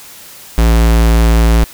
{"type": "tone", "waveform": "square", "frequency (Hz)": 56.6, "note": "A1", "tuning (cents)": 50, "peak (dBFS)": -7, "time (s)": [0.58, 1.64], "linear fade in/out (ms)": 0, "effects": ["white hiss -35 dBFS RMS until 1.73 s"]}